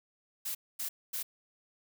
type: noise bursts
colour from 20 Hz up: blue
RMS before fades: -36 dBFS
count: 3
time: 0.45-1.23 s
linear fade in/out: 10 ms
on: 100 ms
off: 240 ms
effects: none